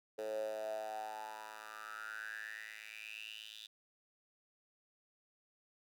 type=tone with high-pass filter sweep; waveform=10% pulse; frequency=108.4 Hz; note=A2; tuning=25 cents flat; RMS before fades=-45 dBFS; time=0.18-3.67 s; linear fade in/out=10 ms; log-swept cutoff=480 to 3500 Hz; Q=9.1; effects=none